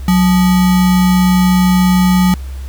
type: tone with sample-and-hold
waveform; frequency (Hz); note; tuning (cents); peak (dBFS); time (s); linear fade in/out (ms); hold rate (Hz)
sine; 183; F#3; -19; -7; 0.08-2.34; 2; 1050
effects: added 66 Hz sine -22 dBFS peak until 2.68 s + pink hiss -41 dBFS RMS until 2.68 s